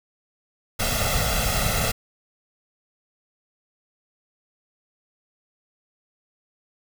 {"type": "noise with comb filter", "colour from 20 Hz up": "pink", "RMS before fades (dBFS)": -23, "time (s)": [0.79, 1.92], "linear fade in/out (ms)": 10, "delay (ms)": 1.5, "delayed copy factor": 0.95, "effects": []}